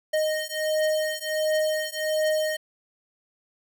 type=beating tone pair; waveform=square; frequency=619 / 620.4 Hz; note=D#5 / D#5; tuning=-9 / -5 cents; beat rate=1.4 Hz; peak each=-27 dBFS; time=0.13-2.57 s; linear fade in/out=10 ms; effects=none